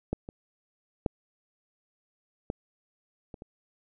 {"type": "clicks", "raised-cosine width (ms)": 2, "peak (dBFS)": [-15, -26, -12, -17, -28, -29], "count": 6, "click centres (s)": [0.13, 0.289, 1.062, 2.501, 3.342, 3.421], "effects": []}